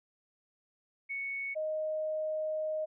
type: tone pair in turn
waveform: sine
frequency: 2217 / 622.1 Hz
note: C#7 / D#5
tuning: 0 / 0 cents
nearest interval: octave + minor seventh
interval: 2200 cents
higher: first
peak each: -34 / -31 dBFS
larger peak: second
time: 1.09-1.55 / 1.55-2.86 s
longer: second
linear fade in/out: 20 ms
effects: none